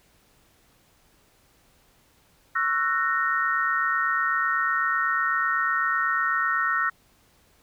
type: chord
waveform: sine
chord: F# dominant seventh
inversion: second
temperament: just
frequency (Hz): 1110 / 1332 / 1480 / 1850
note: C#6 / E6 / F#6 / A#6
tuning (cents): +2 / +18 / 0 / -14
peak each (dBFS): -31 / -25 / -28 / -26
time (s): 2.55-6.9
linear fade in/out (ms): 10
effects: pink hiss -61 dBFS RMS until 7.62 s